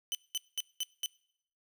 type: tone bursts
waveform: sawtooth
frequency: 3027 Hz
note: F#7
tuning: 39 cents sharp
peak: -28 dBFS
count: 5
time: 0.12-1.06 s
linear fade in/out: 0 ms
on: 28 ms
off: 200 ms
effects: noise-tail reverb RT60 0.7 s tail -24 dB re dry